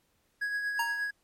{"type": "tone with tremolo", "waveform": "triangle", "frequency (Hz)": 1661.2, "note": "G#6", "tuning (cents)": 0, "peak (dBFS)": -26, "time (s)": [0.41, 1.11], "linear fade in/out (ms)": 10, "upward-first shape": "triangle", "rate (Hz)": 8.5, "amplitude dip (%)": 45}
{"type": "tone with exponential decay", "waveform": "square", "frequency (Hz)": 932.3, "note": "A#5", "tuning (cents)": 0, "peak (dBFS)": -27, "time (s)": [0.79, 1.11], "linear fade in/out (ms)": 5, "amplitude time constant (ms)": 69}
{"effects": ["pink hiss -72 dBFS RMS until 1.23 s", "MP3 64 kbps"]}